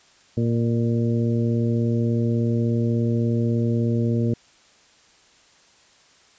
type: harmonic tone with a mistuned harmonic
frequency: 116.54 Hz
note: A#2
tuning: in tune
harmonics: 1 / 2 / 3 / 4 / 5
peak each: -21 / -23 / -29 / -30 / -37 dBFS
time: 0.37-4.34 s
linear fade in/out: 5 ms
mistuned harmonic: 5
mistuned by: +27 cents
effects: white hiss -55 dBFS RMS until 6.38 s + resampled to 16000 Hz